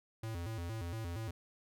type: tone with vibrato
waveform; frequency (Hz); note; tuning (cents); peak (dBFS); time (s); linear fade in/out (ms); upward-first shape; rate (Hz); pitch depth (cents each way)
square; 98; G2; 0; -39; 0.23-1.31; 5; square; 4.3; 230
effects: none